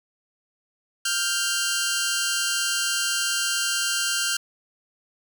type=tone pair together; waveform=10% pulse; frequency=1396.9 / 1568 Hz; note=F6 / G6; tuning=0 / 0 cents; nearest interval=major second; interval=200 cents; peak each=-17 dBFS; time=1.05-4.37 s; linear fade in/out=5 ms; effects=none